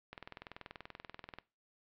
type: click train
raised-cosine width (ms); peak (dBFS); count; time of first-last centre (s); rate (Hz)
0.3; -29; 27; 0.13-1.386; 20.7
effects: noise-tail reverb RT60 0.3 s tail -20 dB re dry + low-pass 4000 Hz 12 dB/octave